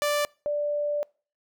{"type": "tone pair in turn", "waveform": ["sawtooth", "sine"], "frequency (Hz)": [587.3, 587.3], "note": ["D5", "D5"], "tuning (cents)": [0, 0], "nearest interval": "unison", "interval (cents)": 0, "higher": "neither", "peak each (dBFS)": [-19, -24], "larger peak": "first", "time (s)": [[0.02, 0.25], [0.46, 1.03]], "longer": "second", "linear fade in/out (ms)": 0, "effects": ["noise-tail reverb RT60 0.4 s tail -26 dB re dry"]}